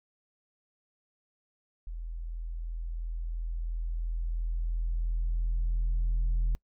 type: tone with level ramp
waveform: sine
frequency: 41.47 Hz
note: E1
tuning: 11 cents sharp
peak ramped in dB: -35 to -21 dBFS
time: 1.87-6.55 s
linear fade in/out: 0 ms
effects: noise-tail reverb RT60 0.1 s tail -26 dB re dry + tanh soft clip ceiling -23 dBFS